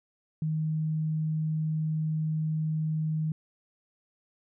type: tone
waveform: sine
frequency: 156.5 Hz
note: D#3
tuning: 10 cents sharp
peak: -26 dBFS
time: 0.42-3.32 s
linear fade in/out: 2 ms
effects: none